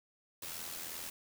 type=noise with amplitude modulation; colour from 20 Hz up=white; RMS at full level=-41 dBFS; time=0.42-1.1 s; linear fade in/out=5 ms; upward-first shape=sine; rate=82.7 Hz; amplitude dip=50%; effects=none

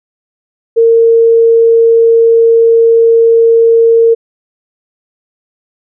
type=tone; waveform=sine; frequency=458.5 Hz; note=A#4; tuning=29 cents flat; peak=-3 dBFS; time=0.76-4.15 s; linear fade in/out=20 ms; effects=none

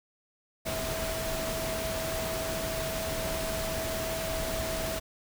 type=tone in noise; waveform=sine; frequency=649 Hz; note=E5; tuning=27 cents flat; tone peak=-34 dBFS; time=0.65-5 s; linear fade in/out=20 ms; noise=pink; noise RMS=-34 dBFS; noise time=0.65-5 s; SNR=-3 dB; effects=none

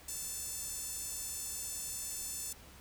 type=tone with high-pass filter; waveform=sawtooth; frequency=883 Hz; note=A5; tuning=6 cents sharp; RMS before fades=-41 dBFS; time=0.08-2.53 s; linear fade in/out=5 ms; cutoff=7600 Hz; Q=2; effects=added 70 Hz sine -58 dBFS peak until 2.8 s + pink hiss -56 dBFS RMS until 2.8 s

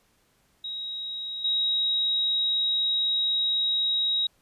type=tone pair in turn; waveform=sine; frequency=3809 / 3809 Hz; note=A#7 / A#7; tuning=+37 / +37 cents; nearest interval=unison; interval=0 cents; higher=neither; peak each=-31 / -22 dBFS; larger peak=second; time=0.64-1.44 / 1.44-4.27 s; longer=second; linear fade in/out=5 ms; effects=pink hiss -66 dBFS RMS until 4.41 s + resampled to 32000 Hz

